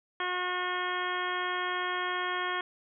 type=harmonic tone; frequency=361.5 Hz; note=F#4; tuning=40 cents flat; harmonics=1 / 2 / 3 / 4 / 5 / 6 / 7 / 8 / 9; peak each=-38 / -39 / -34 / -37 / -36 / -41 / -47 / -48 / -40 dBFS; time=0.2-2.61 s; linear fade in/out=2 ms; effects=none